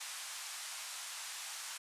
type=band-pass noise; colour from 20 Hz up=white; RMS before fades=-45 dBFS; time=0-1.78 s; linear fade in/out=10 ms; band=790 to 9600 Hz; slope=24 dB/octave; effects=resampled to 32000 Hz